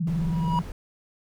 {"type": "tone with vibrato", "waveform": "sine", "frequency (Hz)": 165.3, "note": "E3", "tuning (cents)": 5, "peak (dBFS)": -23, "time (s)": [0, 0.62], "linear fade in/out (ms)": 10, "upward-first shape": "sine", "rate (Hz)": 19, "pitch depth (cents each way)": 140}
{"type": "noise", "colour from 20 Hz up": "brown", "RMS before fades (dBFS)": -35, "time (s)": [0.07, 0.72], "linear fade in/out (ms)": 2}
{"type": "tone with exponential growth", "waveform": "triangle", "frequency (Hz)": 968, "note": "B5", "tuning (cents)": -35, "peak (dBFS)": -19, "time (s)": [0.13, 0.59], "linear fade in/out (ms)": 1, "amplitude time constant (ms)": 98}
{"effects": []}